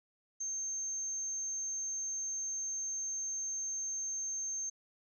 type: tone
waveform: sine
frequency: 6350 Hz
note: G8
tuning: 21 cents sharp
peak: -35 dBFS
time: 0.4-4.7 s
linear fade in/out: 10 ms
effects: none